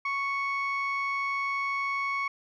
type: tone pair together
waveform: sine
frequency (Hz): 1108.5 / 2217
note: C#6 / C#7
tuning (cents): 0 / 0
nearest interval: octave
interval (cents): 1200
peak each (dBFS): -28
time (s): 0.05-2.28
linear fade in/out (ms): 5
effects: tanh soft clip ceiling -24 dBFS